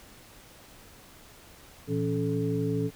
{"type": "tone cluster", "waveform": "sine", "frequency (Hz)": [116.2, 168.5, 279, 433.7], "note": ["A#2", "E3", "C#4", "A4"], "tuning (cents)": [-5, 38, 11, -25], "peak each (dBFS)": -31, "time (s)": [1.87, 2.91], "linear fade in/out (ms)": 50, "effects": ["pink hiss -52 dBFS RMS until 2.95 s"]}